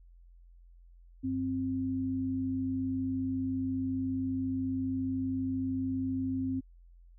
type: tone pair together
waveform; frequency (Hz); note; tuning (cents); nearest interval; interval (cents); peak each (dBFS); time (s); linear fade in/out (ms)
sine; 95.84 / 263.2; G2 / C4; -39 / +10; octave + perfect fourth; 1749; -38 / -30; 1.23-6.61; 20
effects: added 43 Hz sine -53 dBFS peak until 7.18 s